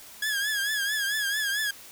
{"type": "tone with vibrato", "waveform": "sawtooth", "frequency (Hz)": 1666, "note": "G#6", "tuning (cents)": 5, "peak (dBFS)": -22, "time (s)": [0.22, 1.71], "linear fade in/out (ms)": 5, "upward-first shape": "triangle", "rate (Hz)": 4.5, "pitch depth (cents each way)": 95, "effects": ["white hiss -47 dBFS RMS until 1.91 s"]}